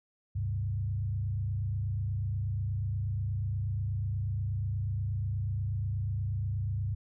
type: tone with frequency modulation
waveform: sine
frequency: 100.5 Hz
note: G2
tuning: 44 cents sharp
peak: -29 dBFS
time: 0.35-6.95 s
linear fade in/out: 10 ms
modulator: 28.3 Hz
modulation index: 0.86
effects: none